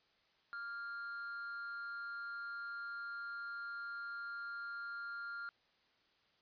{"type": "tone with amplitude modulation", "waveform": "triangle", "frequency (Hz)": 1396.9, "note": "F6", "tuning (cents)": 0, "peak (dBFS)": -38, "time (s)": [0.53, 5.49], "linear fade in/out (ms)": 0, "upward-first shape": "sine", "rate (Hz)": 234, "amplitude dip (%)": 50, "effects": ["white hiss -73 dBFS RMS until 6.41 s", "resampled to 11025 Hz"]}